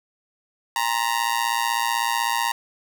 sawtooth tone with amplitude modulation, 934 Hz, A#5, 3 cents sharp, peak -13 dBFS, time 0.76-2.52 s, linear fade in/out 2 ms, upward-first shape sine, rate 116 Hz, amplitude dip 95%, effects none

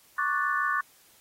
sine chord, D major seventh, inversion third, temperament equal, 1108.7 / 1174.7 / 1480 / 1760 Hz, C#6 / D6 / F#6 / A6, 0 / 0 / 0 / 0 cents, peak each -30 dBFS, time 0.18-0.81 s, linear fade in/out 5 ms, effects white hiss -59 dBFS RMS until 1.2 s + AAC 48 kbps

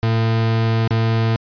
40% pulse tone with dropouts, 113 Hz, A2, 47 cents sharp, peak -14 dBFS, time 0.03-1.36 s, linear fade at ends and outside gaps 0 ms, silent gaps 0.876-0.908 s, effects resampled to 11025 Hz

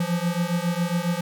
square beating tone pair, 169.9 / 177.2 Hz, F3 / F3, -47 / +25 cents, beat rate 7.3 Hz, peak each -26 dBFS, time 0-1.21 s, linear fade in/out 5 ms, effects none

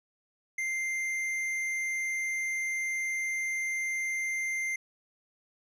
sine tone with tanh clipping, 2093 Hz, C7, in tune, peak -31 dBFS, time 0.58-4.76 s, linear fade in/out 5 ms, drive 10 dB, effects none

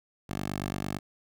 10% pulse tone with high-pass filter, 48.83 Hz, G1, 6 cents flat, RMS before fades -34 dBFS, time 0.29-0.99 s, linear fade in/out 10 ms, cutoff 100 Hz, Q 0.62, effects none

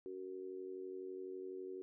sine tone with amplitude modulation, 374.3 Hz, F#4, 20 cents sharp, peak -40 dBFS, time 0.06-1.82 s, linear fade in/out 0 ms, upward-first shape sine, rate 92 Hz, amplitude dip 80%, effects none

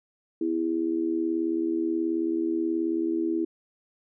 sine tone with amplitude modulation, 329.6 Hz, E4, in tune, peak -20 dBFS, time 0.41-3.45 s, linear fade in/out 5 ms, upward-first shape sine, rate 78.6 Hz, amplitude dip 80%, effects none

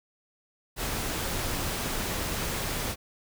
pink noise, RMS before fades -31 dBFS, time 0.76-2.96 s, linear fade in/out 50 ms, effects none

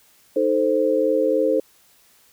sine chord, A diminished, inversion second, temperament equal, 311.1 / 440 / 523.3 Hz, Eb4 / A4 / C5, 0 / 0 / 0 cents, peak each -23 / -21 / -19 dBFS, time 0.36-1.6 s, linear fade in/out 5 ms, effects white hiss -56 dBFS RMS until 2.32 s

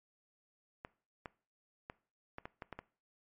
clicks, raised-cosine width 0.5 ms, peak -28 dBFS, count 8, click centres 0.849 / 1.258 / 1.899 / 2.384 / 2.455 / 2.622 / 2.727 / 2.79 s, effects noise-tail reverb RT60 0.4 s tail -20 dB re dry + MP3 32 kbps

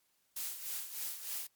blue noise with tremolo, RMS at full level -38 dBFS, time 0.36-1.47 s, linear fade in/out 5 ms, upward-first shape sine, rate 3.3 Hz, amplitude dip 65%, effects white hiss -75 dBFS RMS until 1.55 s + MP3 96 kbps

